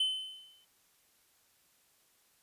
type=tone with exponential decay; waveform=triangle; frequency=3051 Hz; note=G7; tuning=48 cents flat; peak=-24 dBFS; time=0-0.65 s; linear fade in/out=5 ms; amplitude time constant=140 ms; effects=white hiss -69 dBFS RMS until 2.42 s + resampled to 32000 Hz